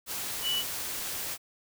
sine tone in noise, 2960 Hz, F#7, in tune, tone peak -27 dBFS, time 0.42-0.64 s, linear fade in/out 50 ms, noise white, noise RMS -35 dBFS, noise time 0.06-1.38 s, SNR +5 dB, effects none

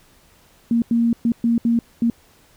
sine tone bursts at uneven times, 233.1 Hz, A#3, in tune, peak -14 dBFS, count 6, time 0.71-0.82 / 0.91-1.13 / 1.25-1.32 / 1.44-1.58 / 1.65-1.79 / 2.02-2.1 s, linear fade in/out 2 ms, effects pink hiss -54 dBFS RMS until 2.56 s

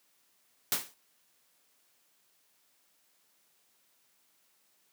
white noise with exponential decay, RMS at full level -25 dBFS, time 0.72-0.94 s, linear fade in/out 1 ms, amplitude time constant 47 ms, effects white hiss -70 dBFS RMS until 4.92 s + high-pass 150 Hz 12 dB/octave

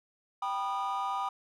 triangle chord, G augmented, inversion none, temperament just, 784 / 980 / 1225 Hz, G5 / B5 / D#6, 0 / -14 / -27 cents, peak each -32 dBFS, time 0.42-1.29 s, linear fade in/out 5 ms, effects tanh soft clip ceiling -23 dBFS

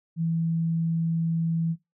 sine tone, 164.81 Hz, E3, in tune, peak -23 dBFS, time 0.16-1.76 s, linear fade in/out 50 ms, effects noise-tail reverb RT60 0.2 s tail -17 dB re dry

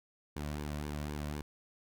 sawtooth tone with flanger, 74.1 Hz, D2, 16 cents sharp, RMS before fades -39 dBFS, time 0.36-1.42 s, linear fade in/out 5 ms, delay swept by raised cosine 1.5 to 2.45 ms, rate 3.9 Hz, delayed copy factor -0.6, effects none

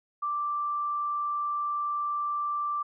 sine tone, 1174.7 Hz, D6, in tune, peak -27 dBFS, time 0.22-2.83 s, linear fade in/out 10 ms, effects none

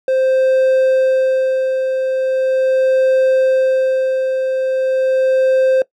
triangle tone with tremolo, 523.3 Hz, C5, in tune, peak -8 dBFS, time 0.08-5.82 s, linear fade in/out 2 ms, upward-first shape sine, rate 0.4 Hz, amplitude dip 45%, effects noise-tail reverb RT60 0.1 s tail -20 dB re dry

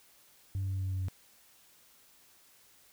sine tone with pitch steps, 96.7 / 96.03 / 95.37 / 94.71 / 94.06 / 93.41 Hz, G2 / G2 / G2 / F#2 / F#2 / F#2, -23 / -35 / -47 / +41 / +29 / +17 cents, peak -29 dBFS, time 0.55-1.084 s, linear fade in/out 0 ms, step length 89 ms, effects tanh soft clip ceiling -29 dBFS + white hiss -62 dBFS RMS until 2.92 s

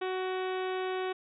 harmonic tone with a mistuned harmonic, 372.6 Hz, F#4, 12 cents sharp, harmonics 1 / 2 / 3 / 4 / 5 / 6 / 7 / 8 / 9 / 10, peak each -32 / -38 / -42 / -44 / -46 / -48 / -49 / -50 / -51 / -52 dBFS, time 0.01-1.13 s, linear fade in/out 10 ms, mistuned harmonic 6, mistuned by +33 cents, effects none

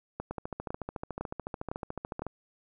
two click trains, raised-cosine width 1 ms, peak -21 / -20 dBFS, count 28 / 5, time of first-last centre 0.31-2.267 / 0.2-2.22 s, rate 13.8 / 1.98 Hz, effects none

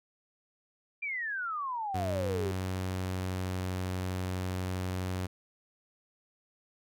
sine exponential sweep, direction down, 2406 to 370 Hz, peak -32 dBFS, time 1.02-2.52 s, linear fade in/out 10 ms
sawtooth tone with pitch glide, 93.7 to 92.3 Hz, F#2 to F#2, +22 to -4 cents, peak -28 dBFS, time 1.94-5.27 s, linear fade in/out 10 ms, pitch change -26 cents, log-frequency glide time 2.2-3.78 s
effects none

